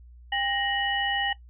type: tone cluster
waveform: sine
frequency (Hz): 800 / 1874 / 2949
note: G5 / A#6 / F#7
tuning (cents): +35 / +9 / -6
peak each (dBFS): -29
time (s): 0.32-1.33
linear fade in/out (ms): 5
effects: noise-tail reverb RT60 0.1 s tail -17 dB re dry + added 60 Hz sine -46 dBFS peak until 1.49 s